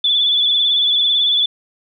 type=tone with vibrato; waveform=sine; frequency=3457 Hz; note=A7; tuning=31 cents flat; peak=-12 dBFS; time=0.04-1.46 s; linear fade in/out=5 ms; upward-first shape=triangle; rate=18 Hz; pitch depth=54 cents each way; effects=none